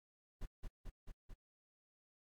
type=noise with echo; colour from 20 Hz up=brown; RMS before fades=-42 dBFS; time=0.41-0.46 s; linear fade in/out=10 ms; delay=220 ms; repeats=4; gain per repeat=-2 dB; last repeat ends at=1.34 s; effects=AAC 64 kbps